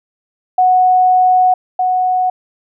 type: tone pair in turn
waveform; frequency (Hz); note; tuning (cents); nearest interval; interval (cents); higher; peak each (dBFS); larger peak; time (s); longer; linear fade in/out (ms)
sine; 737 / 737; F#5 / F#5; -7 / -7; unison; 0; neither; -7 / -11; first; 0.58-1.54 / 1.79-2.3; first; 5
effects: none